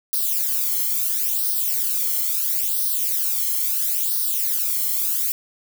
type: noise with flanger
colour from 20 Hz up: violet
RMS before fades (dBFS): -22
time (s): 0.13-5.32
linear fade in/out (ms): 0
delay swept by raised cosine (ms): 0.2 to 0.96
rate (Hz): 0.74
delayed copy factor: +0.95
effects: none